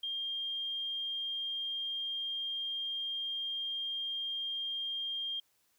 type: tone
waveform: sine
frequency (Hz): 3207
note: G7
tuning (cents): +39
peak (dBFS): -34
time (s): 0.03-5.4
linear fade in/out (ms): 5
effects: white hiss -73 dBFS RMS until 5.78 s